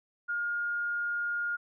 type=tone; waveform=sine; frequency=1420 Hz; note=F6; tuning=28 cents sharp; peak=-29 dBFS; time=0.28-1.57 s; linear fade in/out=20 ms; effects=none